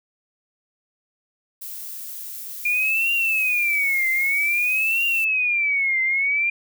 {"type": "noise", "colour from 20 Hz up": "violet", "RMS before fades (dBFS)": -34, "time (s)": [1.61, 5.25], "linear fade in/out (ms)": 10}
{"type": "tone with vibrato", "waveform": "sine", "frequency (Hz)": 2401, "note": "D7", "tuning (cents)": 38, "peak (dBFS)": -18, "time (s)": [2.65, 6.5], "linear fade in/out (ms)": 5, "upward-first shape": "triangle", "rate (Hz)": 0.52, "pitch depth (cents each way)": 260}
{"effects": []}